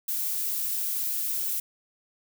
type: noise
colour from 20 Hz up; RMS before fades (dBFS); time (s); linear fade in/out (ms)
violet; -29; 0.08-1.6; 5
effects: none